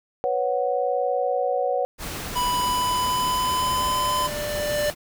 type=chord; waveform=sine; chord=B suspended second; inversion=none; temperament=equal; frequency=493.9 / 554.4 / 740 Hz; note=B4 / C#5 / F#5; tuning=0 / 0 / 0 cents; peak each=-25 dBFS; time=0.24-1.85 s; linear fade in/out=0 ms
type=noise; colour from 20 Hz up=pink; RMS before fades=-32 dBFS; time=1.98-4.95 s; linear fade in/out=50 ms
type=tone with pitch glide; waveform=square; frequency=988 to 1017 Hz; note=B5 to C6; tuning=0 to -50 cents; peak=-22 dBFS; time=2.35-4.28 s; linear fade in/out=20 ms; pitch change=+50 cents; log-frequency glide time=2.49-3.96 s
type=tone with exponential growth; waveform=square; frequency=592 Hz; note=D5; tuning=14 cents sharp; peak=-21 dBFS; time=2.5-4.9 s; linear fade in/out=0 ms; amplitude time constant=520 ms
effects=none